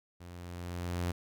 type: tone with level ramp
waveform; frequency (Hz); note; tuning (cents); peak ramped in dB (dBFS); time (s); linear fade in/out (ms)
sawtooth; 87.8; F2; +10; -43 to -26; 0.2-1.12; 10
effects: none